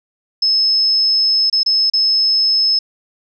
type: tone with dropouts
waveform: sine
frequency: 5200 Hz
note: E8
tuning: 24 cents flat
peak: -11 dBFS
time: 0.42-2.79 s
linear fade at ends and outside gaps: 5 ms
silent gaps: 1.499-1.527 / 1.633-1.661 / 1.9-1.935 s
effects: none